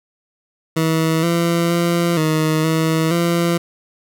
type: tone with pitch steps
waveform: 20% pulse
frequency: 161.1 / 169.5 / 171.2 / 156.8 / 160.5 / 170.6 Hz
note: E3 / E3 / F3 / D#3 / E3 / F3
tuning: -39 / +49 / -34 / +14 / -46 / -40 cents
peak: -10 dBFS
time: 0.76-3.58 s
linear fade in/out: 10 ms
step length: 470 ms
effects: none